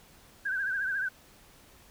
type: tone with vibrato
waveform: sine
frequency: 1568 Hz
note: G6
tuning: in tune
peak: -28 dBFS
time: 0.45-1.09 s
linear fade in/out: 10 ms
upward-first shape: triangle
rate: 14 Hz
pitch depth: 98 cents each way
effects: pink hiss -57 dBFS RMS until 1.9 s